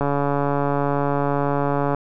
click train, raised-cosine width 1 ms, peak -8 dBFS, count 276, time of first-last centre 0.01-1.947 s, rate 142 Hz, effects none

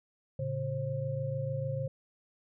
sine tone cluster, 113.1 / 139.8 / 532 Hz, A2 / C#3 / C5, +48 / +15 / +29 cents, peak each -37 / -34 / -36 dBFS, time 0.39-1.88 s, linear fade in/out 5 ms, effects none

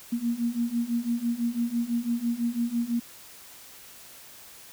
sine beating tone pair, 232.5 / 238.5 Hz, A#3 / A#3, -4 / +40 cents, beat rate 6 Hz, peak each -29 / -27 dBFS, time 0.12-3 s, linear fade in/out 10 ms, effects white hiss -48 dBFS RMS until 4.72 s

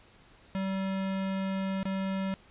square tone with dropouts, 192.2 Hz, G3, 34 cents flat, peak -30 dBFS, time 0.55-2.34 s, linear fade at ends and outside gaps 0 ms, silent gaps 1.83-1.854 s, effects pink hiss -58 dBFS RMS until 2.5 s + resampled to 8000 Hz

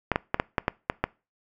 clicks, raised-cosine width 0.5 ms, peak -7 dBFS, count 8, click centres 0.117 / 0.159 / 0.344 / 0.399 / 0.582 / 0.681 / 0.899 / 1.04 s, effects noise-tail reverb RT60 0.3 s tail -23 dB re dry

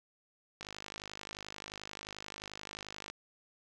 click train, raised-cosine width 0.2 ms, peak -25 dBFS, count 129, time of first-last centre 0.61-3.1 s, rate 51.4 Hz, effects none

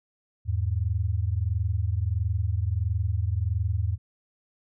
sine tone pair together, 82.41 / 103.91 Hz, E2 / G#2, 0 / +1 cents, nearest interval major third, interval 401 cents, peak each -26 dBFS, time 0.45-3.98 s, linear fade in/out 50 ms, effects none

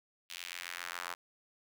square tone with high-pass filter sweep, 43.65 Hz, F1, in tune, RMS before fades -43 dBFS, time 0.29-1.15 s, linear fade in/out 20 ms, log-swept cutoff 3000 to 1100 Hz, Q 1.6, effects none

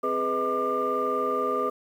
sine tone cluster, 260.5 / 414.4 / 495.5 / 633 / 1195 Hz, C4 / G#4 / B4 / D#5 / D6, -7 / -4 / +6 / +30 / +30 cents, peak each -34 / -29 / -29 / -33 / -26 dBFS, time 0.03-1.7 s, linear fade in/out 10 ms, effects tanh soft clip ceiling -16 dBFS + 9-bit

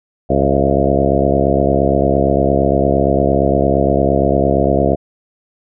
harmonic tone with a mistuned harmonic, 68.7 Hz, C#2, 15 cents flat, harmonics 1 / 2 / 3 / 4 / 5 / 6 / 7 / 8 / 9 / 10, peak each -20 / -20 / -20 / -20 / -20 / -20 / -20 / -20 / -20 / -20 dBFS, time 0.29-4.96 s, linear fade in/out 20 ms, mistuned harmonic 9, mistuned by +40 cents, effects none

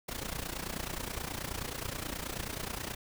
pink noise with amplitude modulation, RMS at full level -35 dBFS, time 0.08-2.95 s, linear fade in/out 10 ms, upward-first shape sine, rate 29.4 Hz, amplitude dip 80%, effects none

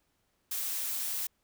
blue noise, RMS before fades -34 dBFS, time 0.51-1.27 s, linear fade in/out 5 ms, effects pink hiss -75 dBFS RMS until 1.43 s

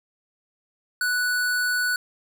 square tone, 1480 Hz, F#6, in tune, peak -22 dBFS, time 1.01-1.96 s, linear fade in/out 2 ms, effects none

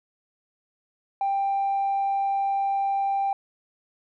triangle tone with tanh clipping, 789 Hz, G5, 11 cents sharp, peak -22 dBFS, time 1.21-3.33 s, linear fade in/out 2 ms, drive 5 dB, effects none

